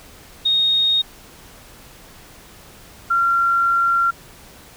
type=tone pair in turn; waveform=sine; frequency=3721 / 1374.6 Hz; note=A#7 / F6; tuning=-4 / -28 cents; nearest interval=octave + perfect fourth; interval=1724 cents; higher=first; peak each=-14 dBFS; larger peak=neither; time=0.45-1.02 / 3.1-4.11 s; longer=second; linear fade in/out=10 ms; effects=pink hiss -44 dBFS RMS until 4.76 s